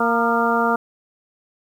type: harmonic tone with a mistuned harmonic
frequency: 232.2 Hz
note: A#3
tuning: 7 cents flat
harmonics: 1 / 2 / 3 / 4 / 5 / 6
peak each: -23 / -23 / -23 / -23 / -23 / -23 dBFS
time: 0-0.76 s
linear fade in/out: 5 ms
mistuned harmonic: 5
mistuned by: +52 cents
effects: 8-bit